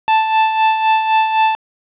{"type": "tone with tremolo", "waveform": "45% pulse", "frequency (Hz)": 880, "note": "A5", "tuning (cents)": 0, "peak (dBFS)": -9, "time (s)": [0.08, 1.55], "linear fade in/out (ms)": 0, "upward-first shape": "sine", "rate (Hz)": 3.9, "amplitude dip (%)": 55, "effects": ["resampled to 8000 Hz", "8-bit"]}